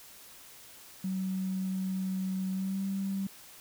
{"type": "tone with pitch glide", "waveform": "triangle", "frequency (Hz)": [188.6, 194.58], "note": ["F#3", "G3"], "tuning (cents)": [33, -13], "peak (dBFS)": -26, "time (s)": [1.04, 3.27], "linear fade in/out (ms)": 5, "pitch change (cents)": 54, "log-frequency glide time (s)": [2.52, 2.82], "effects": ["tanh soft clip ceiling -28 dBFS", "white hiss -52 dBFS RMS until 3.6 s"]}